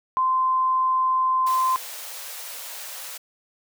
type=tone; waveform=sine; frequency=1037 Hz; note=C6; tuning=16 cents flat; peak=-18 dBFS; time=0.17-1.76 s; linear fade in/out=0 ms
type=high-pass noise; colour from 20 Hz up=white; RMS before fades=-36 dBFS; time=1.46-3.18 s; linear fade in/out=10 ms; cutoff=460 Hz; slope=96 dB/octave
effects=none